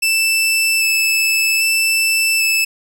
sawtooth tone with vibrato, 2637 Hz, E7, in tune, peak -10 dBFS, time 0.02-2.65 s, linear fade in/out 10 ms, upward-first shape square, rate 0.63 Hz, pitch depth 9 cents each way, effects none

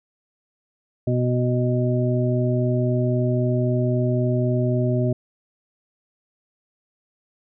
harmonic tone, 123.8 Hz, B2, 5 cents sharp, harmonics 1 / 2 / 3 / 5, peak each -20 / -25 / -26 / -27 dBFS, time 1.07-5.13 s, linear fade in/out 5 ms, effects none

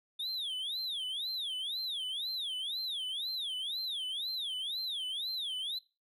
triangle tone with vibrato, 3520 Hz, A7, in tune, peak -33 dBFS, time 0.19-5.79 s, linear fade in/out 10 ms, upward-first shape sine, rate 2 Hz, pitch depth 280 cents each way, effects noise-tail reverb RT60 0.3 s tail -22 dB re dry

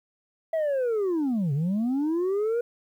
sine linear two-way sweep, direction down then up, 660 to 133.4 to 483.6 Hz, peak -20 dBFS, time 0.53-2.61 s, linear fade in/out 5 ms, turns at 1.53 s, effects tanh soft clip ceiling -22 dBFS + 10-bit

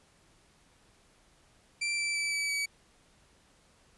sawtooth tone with pitch steps, 2349 / 2331 / 2314 / 2297 / 2279 Hz, D7 / D7 / D7 / D7 / C#7, 0 / -14 / -26 / -39 / +47 cents, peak -26 dBFS, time 1.81-2.66 s, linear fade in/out 10 ms, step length 170 ms, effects pink hiss -64 dBFS RMS until 3.97 s + resampled to 24000 Hz

